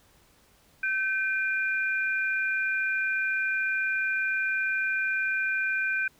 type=tone pair together; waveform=sine; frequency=1541.9 / 2408 Hz; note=G6 / D7; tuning=-29 / +43 cents; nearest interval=minor sixth; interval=772 cents; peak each=-26 / -30 dBFS; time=0.83-6.08 s; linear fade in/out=5 ms; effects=pink hiss -61 dBFS RMS until 6.19 s